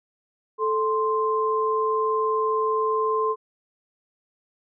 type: tone pair together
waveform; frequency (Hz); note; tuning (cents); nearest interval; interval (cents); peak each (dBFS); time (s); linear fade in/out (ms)
sine; 437.5 / 1046.5; A4 / C6; -10 / 0; octave + minor third; 1510; -23; 0.58-3.36; 50
effects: none